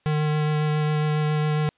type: tone with vibrato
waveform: square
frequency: 151.9 Hz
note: D#3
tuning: 41 cents flat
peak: -21 dBFS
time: 0.06-1.69 s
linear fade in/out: 0 ms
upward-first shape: sine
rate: 7.3 Hz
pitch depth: 11 cents each way
effects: white hiss -66 dBFS RMS until 1.77 s + resampled to 8000 Hz